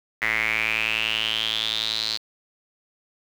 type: tone with band-pass filter sweep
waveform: square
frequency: 55.3 Hz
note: A1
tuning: 9 cents sharp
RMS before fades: -25 dBFS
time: 0.21-2.18 s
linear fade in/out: 20 ms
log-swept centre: 2000 to 4300 Hz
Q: 8
effects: 7-bit